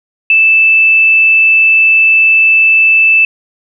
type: tone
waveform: sine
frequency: 2637 Hz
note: E7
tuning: in tune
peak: -4 dBFS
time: 0.3-3.25 s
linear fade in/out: 2 ms
effects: none